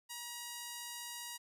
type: tone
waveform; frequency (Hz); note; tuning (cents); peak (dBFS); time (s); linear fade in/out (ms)
5% pulse; 955; A#5; +42; -31; 0.09-1.38; 20
effects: none